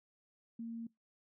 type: tone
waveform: sine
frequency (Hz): 230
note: A#3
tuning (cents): -23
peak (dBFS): -40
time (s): 0.59-0.87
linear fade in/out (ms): 5
effects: noise-tail reverb RT60 0.2 s tail -24 dB re dry